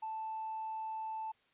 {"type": "tone with hard clipping", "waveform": "sine", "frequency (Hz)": 880, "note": "A5", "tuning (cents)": 0, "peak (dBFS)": -38, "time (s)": [0.02, 1.32], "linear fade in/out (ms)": 10, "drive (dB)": 1, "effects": ["white hiss -71 dBFS RMS until 1.53 s", "resampled to 8000 Hz"]}